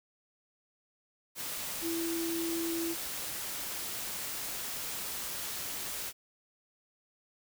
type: tone in noise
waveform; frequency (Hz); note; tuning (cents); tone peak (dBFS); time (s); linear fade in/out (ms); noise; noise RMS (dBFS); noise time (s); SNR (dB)
sine; 333.2; E4; +19; -32; 1.81-2.96; 50; white; -38; 1.35-6.13; +3
effects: none